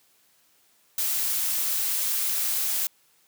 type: noise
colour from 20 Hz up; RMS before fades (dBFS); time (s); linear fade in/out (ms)
blue; -26; 0.98-2.87; 2
effects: white hiss -63 dBFS RMS until 3.27 s + high-pass 100 Hz 12 dB/octave